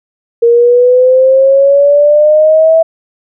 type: exponential sweep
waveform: sine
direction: up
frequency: 465.1 to 656 Hz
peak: -3 dBFS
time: 0.42-2.83 s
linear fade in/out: 10 ms
effects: none